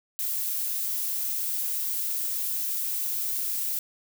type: noise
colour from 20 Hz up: violet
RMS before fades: -29 dBFS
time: 0.19-3.79 s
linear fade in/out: 0 ms
effects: none